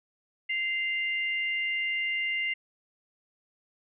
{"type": "tone pair together", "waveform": "sine", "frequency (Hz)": [2082, 2794], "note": ["C7", "F7"], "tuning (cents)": [-9, 0], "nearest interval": "perfect fourth", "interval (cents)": 509, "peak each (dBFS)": [-28, -33], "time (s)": [0.49, 2.54], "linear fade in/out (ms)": 10, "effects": []}